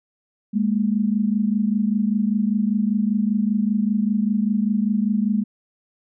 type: tone pair together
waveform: sine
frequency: 205.1 / 230.2 Hz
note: G#3 / A#3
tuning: -21 / -22 cents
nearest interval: major second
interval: 199 cents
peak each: -19 / -22 dBFS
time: 0.53-5.44 s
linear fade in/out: 20 ms
effects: none